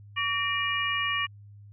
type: tone cluster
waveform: sine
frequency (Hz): 1143 / 1833 / 2373 / 2881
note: D6 / A#6 / D7 / F#7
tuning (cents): -47 / -30 / +17 / -47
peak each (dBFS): -31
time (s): 0.16-1.27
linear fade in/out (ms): 20
effects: added 102 Hz sine -46 dBFS peak until 1.72 s